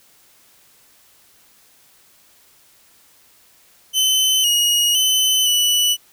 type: tone with pitch steps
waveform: sawtooth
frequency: 3047 / 2884 / 3036 / 2964 Hz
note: G7 / F#7 / F#7 / F#7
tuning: -50 / -45 / +44 / +2 cents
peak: -11 dBFS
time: 3.93-5.97 s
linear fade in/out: 50 ms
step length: 510 ms
effects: white hiss -53 dBFS RMS until 6.12 s